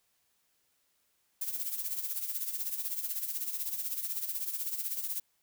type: noise with tremolo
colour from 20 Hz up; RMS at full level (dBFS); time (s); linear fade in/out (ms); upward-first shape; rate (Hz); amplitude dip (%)
violet; -33; 1.41-5.2; 5; sine; 16; 65
effects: white hiss -74 dBFS RMS until 5.42 s